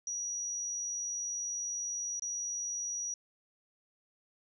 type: tone with dropouts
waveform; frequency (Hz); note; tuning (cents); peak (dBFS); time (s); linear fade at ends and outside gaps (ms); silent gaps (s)
sine; 5800; F#8; -35; -34; 0.07-3.14; 2; 2.196-2.221
effects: none